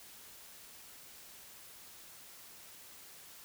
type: silence
effects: white hiss -54 dBFS RMS until 3.44 s